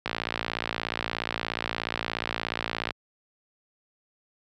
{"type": "click train", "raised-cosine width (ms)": 0.3, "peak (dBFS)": -11, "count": 163, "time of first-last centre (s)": [0.06, 2.907], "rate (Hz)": 56.9, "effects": ["high-pass 80 Hz 12 dB/octave"]}